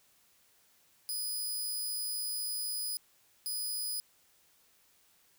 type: tone bursts at uneven times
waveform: 10% pulse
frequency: 4978 Hz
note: D#8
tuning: in tune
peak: -27 dBFS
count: 2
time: 1.09-2.97 / 3.46-4 s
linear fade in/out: 0 ms
effects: white hiss -67 dBFS RMS until 5.38 s